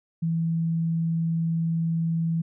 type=tone with vibrato; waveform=sine; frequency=164.81 Hz; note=E3; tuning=in tune; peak=-22 dBFS; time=0.22-2.42 s; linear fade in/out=10 ms; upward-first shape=sine; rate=20 Hz; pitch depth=11 cents each way; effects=none